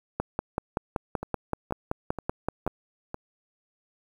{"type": "two click trains", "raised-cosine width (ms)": 1, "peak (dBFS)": [-12, -19], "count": [14, 5], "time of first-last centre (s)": [[0.2, 2.676], [1.23, 3.144]], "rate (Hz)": [5.25, 2.09], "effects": ["8-bit"]}